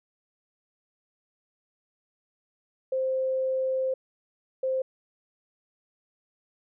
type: tone bursts at uneven times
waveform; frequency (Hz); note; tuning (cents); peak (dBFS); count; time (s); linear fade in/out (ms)
sine; 523.3; C5; 0; -24; 2; 2.92-3.94 / 4.63-4.82; 5
effects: none